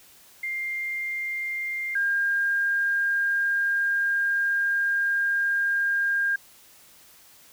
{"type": "tone pair in turn", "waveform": "sine", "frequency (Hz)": [2100, 1608.5], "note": ["C7", "G6"], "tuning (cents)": [6, 44], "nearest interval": "perfect fourth", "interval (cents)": 462, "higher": "first", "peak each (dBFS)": [-27, -21], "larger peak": "second", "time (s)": [[0.43, 1.95], [1.95, 6.36]], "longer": "second", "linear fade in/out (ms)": 5, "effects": ["white hiss -53 dBFS RMS until 7.52 s"]}